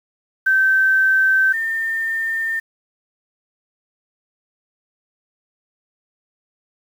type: tone pair in turn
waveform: sine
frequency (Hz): 1548 / 1807.6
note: G6 / A6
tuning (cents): -22 / +46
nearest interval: minor third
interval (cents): 268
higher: second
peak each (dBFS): -12 / -19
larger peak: first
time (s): 0.46-1.53 / 1.53-2.6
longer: neither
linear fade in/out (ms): 10
effects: 7-bit